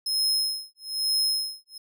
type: tone with tremolo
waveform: 40% pulse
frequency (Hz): 5150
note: E8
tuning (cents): -41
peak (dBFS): -20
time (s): 0.06-1.78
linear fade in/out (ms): 5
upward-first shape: sine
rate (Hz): 1.1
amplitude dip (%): 100
effects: none